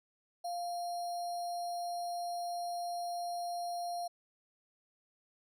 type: tone with sample-and-hold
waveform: sine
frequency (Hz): 698.5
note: F5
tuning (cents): 0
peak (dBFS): -35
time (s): 0.44-4.08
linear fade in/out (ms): 10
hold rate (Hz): 4900
effects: resampled to 32000 Hz